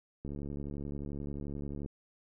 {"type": "click train", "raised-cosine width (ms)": 3, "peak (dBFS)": -28, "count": 116, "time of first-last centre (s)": [0.25, 1.861], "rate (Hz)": 71.4, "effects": []}